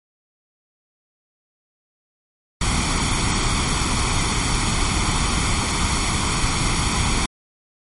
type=noise with comb filter; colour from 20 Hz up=pink; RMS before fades=-20 dBFS; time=2.61-7.26 s; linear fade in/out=5 ms; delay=0.89 ms; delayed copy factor=+0.65; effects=MP3 48 kbps